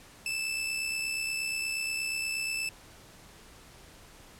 sawtooth tone with amplitude modulation, 2637 Hz, E7, in tune, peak -25 dBFS, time 0.26-2.69 s, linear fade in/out 2 ms, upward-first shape sine, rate 68.4 Hz, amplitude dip 45%, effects pink hiss -53 dBFS RMS until 4.39 s + low-pass 12000 Hz 12 dB/octave

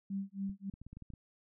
sine tone with tremolo, 196 Hz, G3, in tune, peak -33 dBFS, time 0.1-0.7 s, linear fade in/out 5 ms, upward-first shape sine, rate 3.6 Hz, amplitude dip 100%
clicks, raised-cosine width 5 ms, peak -36 dBFS, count 9, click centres 0.496 / 0.739 / 0.816 / 0.866 / 0.93 / 0.97 / 1.023 / 1.103 / 1.137 s
effects none

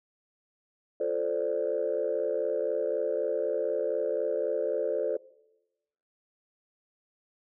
sine chord, D minor seventh, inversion first, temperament equal, 349.2 / 440 / 523.3 / 587.3 Hz, F4 / A4 / C5 / D5, 0 / 0 / 0 / 0 cents, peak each -36 / -30 / -30 / -31 dBFS, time 1-5.17 s, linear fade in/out 5 ms, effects noise-tail reverb RT60 1.0 s tail -21 dB re dry + tanh soft clip ceiling -18 dBFS

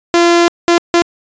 sawtooth tone bursts at uneven times, 343.1 Hz, F4, 31 cents flat, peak -3 dBFS, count 3, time 0.14-0.48 / 0.68-0.78 / 0.94-1.02 s, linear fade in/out 0 ms, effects resampled to 16000 Hz

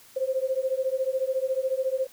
sine beating tone pair, 518 / 532 Hz, C5 / C5, -17 / +29 cents, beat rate 14 Hz, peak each -27 dBFS, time 0.16-2.07 s, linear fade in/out 10 ms, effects white hiss -53 dBFS RMS until 2.12 s

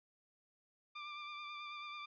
20% pulse tone with vibrato, 1185 Hz, D6, 15 cents sharp, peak -40 dBFS, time 0.95-2.06 s, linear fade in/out 10 ms, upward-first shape sine, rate 9.2 Hz, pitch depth 23 cents each way, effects resampled to 11025 Hz

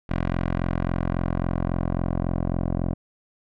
10% pulse tone with low-pass filter sweep, 43.65 Hz, F1, in tune, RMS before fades -25 dBFS, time 0.09-2.94 s, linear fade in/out 10 ms, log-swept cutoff 2200 to 650 Hz, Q 0.88, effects none

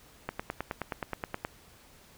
click train, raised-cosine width 0.5 ms, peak -17 dBFS, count 12, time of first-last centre 0.29-1.449 s, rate 9.49 Hz, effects pink hiss -57 dBFS RMS until 2.17 s

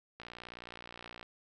click train, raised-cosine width 0.3 ms, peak -30 dBFS, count 62, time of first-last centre 0.2-1.229 s, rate 59.3 Hz, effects none

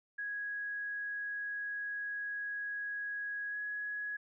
sine tone with pitch glide, 1660 to 1676.4 Hz, G#6 to G#6, -1 to +16 cents, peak -36 dBFS, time 0.18-4.17 s, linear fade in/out 10 ms, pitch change +17 cents, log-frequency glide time 3.5-3.56 s, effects none

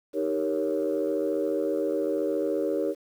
sine chord, Eb dominant seventh, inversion none, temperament equal, 311.1 / 392 / 466.2 / 554.4 Hz, Eb4 / G4 / Bb4 / Db5, 0 / 0 / 0 / 0 cents, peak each -29 dBFS, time 0.13-2.95 s, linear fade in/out 50 ms, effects tanh soft clip ceiling -17 dBFS + 9-bit

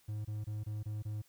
triangle tone bursts, 106.3 Hz, G#2, 41 cents sharp, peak -34 dBFS, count 6, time 0.08-1.22 s, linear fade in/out 10 ms, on 170 ms, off 24 ms, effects white hiss -68 dBFS RMS until 1.28 s

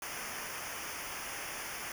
pink noise with comb filter, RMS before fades -41 dBFS, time 0.02-1.92 s, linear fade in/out 2 ms, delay 0.25 ms, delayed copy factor -0.85, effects none

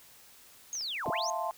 sine linear two-way sweep, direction down then up, 6645 to 77.78 to 6645 Hz, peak -33 dBFS, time 0.73-1.3 s, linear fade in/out 0 ms, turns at 1.09 s
clicks, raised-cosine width 0.2 ms, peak -33 dBFS, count 2, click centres 0.753 / 0.81 s
sine chord, F major seventh, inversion third, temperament equal, 659.3 / 698.5 / 880 / 1046.5 Hz, E5 / F5 / A5 / C6, 0 / 0 / 0 / 0 cents, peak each -36 dBFS, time 1.06-1.51 s, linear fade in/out 0 ms
effects white hiss -56 dBFS RMS until 1.57 s

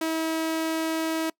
sawtooth tone, 322 Hz, E4, 41 cents flat, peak -21 dBFS, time 0.01-1.3 s, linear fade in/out 5 ms, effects noise-tail reverb RT60 0.1 s tail -24 dB re dry

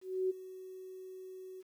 sine tone with ADSR envelope, 373.9 Hz, F#4, 18 cents sharp, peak -28 dBFS, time 0.01-1.63 s, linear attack 290 ms, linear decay 17 ms, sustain -17 dB, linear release 29 ms, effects 11-bit

